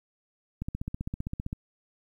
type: click train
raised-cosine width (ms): 5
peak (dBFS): -20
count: 15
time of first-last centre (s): 0.62-1.529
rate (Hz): 15.4
effects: 10-bit